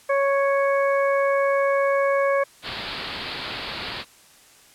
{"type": "harmonic tone", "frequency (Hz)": 554.4, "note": "C#5", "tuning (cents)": 0, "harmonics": [1, 2, 3, 4], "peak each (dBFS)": [-19, -25, -29, -31], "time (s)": [0.09, 2.44], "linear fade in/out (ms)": 10}
{"type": "low-pass noise", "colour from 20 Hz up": "white", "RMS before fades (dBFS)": -32, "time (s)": [2.62, 4.05], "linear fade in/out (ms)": 50, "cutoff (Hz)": 4700, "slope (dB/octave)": 96}
{"effects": ["white hiss -52 dBFS RMS until 4.74 s", "low-pass 11000 Hz 12 dB/octave"]}